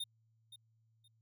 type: tone with echo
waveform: square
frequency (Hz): 3657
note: A#7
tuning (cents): -34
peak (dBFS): -38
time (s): 0-0.04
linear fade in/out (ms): 5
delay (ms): 520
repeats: 2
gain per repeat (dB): -13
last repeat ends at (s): 1.08
effects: added 112 Hz sine -70 dBFS peak until 1.21 s